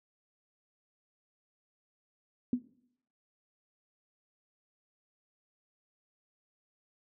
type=tone with exponential decay; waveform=sine; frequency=246.9 Hz; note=B3; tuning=in tune; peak=-22 dBFS; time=2.53-2.64 s; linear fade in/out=2 ms; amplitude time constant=22 ms; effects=noise-tail reverb RT60 0.7 s tail -19 dB re dry